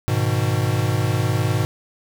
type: chord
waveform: square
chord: G# minor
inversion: none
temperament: equal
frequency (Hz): 103.83 / 123.47 / 155.56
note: G#2 / B2 / D#3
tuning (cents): 0 / 0 / 0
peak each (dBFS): -22 / -22 / -27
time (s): 0.08-1.65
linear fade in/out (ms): 0
effects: none